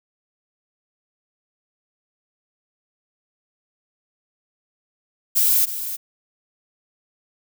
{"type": "noise with echo", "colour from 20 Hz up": "violet", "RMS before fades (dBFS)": -17, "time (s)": [5.35, 5.66], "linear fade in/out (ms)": 20, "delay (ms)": 310, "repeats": 1, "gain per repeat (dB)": -11, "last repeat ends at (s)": 5.97, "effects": []}